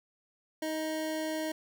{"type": "tone pair together", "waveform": "square", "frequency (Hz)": [314.4, 626.6], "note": ["D#4", "D#5"], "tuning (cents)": [18, 12], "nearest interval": "octave", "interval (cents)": 1194, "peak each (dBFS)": [-35, -36], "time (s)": [0.62, 1.52], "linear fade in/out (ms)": 5, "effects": []}